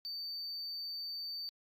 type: tone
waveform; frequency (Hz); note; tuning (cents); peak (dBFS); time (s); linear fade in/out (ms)
sine; 4583; D8; -43; -36; 0.05-1.49; 0
effects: tanh soft clip ceiling -38 dBFS + Opus 48 kbps